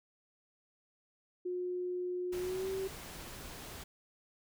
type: tone with pitch glide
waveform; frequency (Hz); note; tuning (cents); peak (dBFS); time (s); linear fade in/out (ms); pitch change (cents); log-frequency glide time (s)
sine; 360.1 to 383.7; F#4 to G4; -47 to -37; -34; 1.45-2.88; 10; +110; 2.39-2.69
type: noise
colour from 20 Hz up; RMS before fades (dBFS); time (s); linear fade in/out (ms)
pink; -47; 2.32-3.84; 10
effects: none